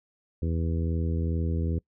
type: harmonic tone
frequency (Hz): 82.41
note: E2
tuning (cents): 0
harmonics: 1 / 2 / 3 / 4 / 5 / 6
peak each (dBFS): -26 / -32 / -36 / -38 / -40 / -42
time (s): 0.42-1.79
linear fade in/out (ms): 5
effects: noise-tail reverb RT60 0.1 s tail -24 dB re dry